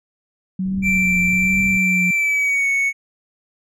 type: tone with vibrato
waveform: sine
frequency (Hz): 186.4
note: F#3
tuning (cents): +13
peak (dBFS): -19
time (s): 0.59-2.11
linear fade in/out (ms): 5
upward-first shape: triangle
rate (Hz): 1.2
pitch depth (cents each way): 64
type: low-pass noise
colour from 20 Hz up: pink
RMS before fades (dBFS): -32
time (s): 0.65-1.78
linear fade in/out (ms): 10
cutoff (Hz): 240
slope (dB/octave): 24
type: tone with pitch glide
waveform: triangle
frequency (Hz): 2346 to 2217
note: D7 to C#7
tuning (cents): -2 to 0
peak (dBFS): -14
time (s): 0.82-2.93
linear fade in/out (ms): 50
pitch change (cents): -98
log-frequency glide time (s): 2.12-2.68
effects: none